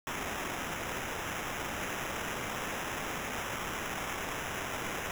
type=noise with sample-and-hold; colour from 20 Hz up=blue; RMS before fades=-37 dBFS; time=0.07-5.11 s; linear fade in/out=0 ms; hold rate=4410 Hz; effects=none